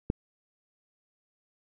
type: click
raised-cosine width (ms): 3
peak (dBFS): -13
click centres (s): 0.101
effects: none